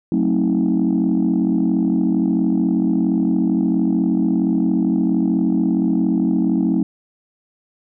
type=chord; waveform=sine; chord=F# diminished seventh; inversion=none; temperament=just; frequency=185 / 222 / 266.4 / 319.7 Hz; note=F#3 / A3 / C4 / Eb4; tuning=0 / +16 / +31 / +47 cents; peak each=-19 dBFS; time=0.12-6.83 s; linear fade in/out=2 ms; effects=tanh soft clip ceiling -9 dBFS